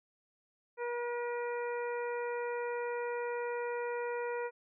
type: harmonic tone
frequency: 479.8 Hz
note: A#4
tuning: 50 cents sharp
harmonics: 1 / 2 / 3 / 4 / 5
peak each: -35 / -41 / -45 / -47 / -49 dBFS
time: 0.77-4.51 s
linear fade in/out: 50 ms
effects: none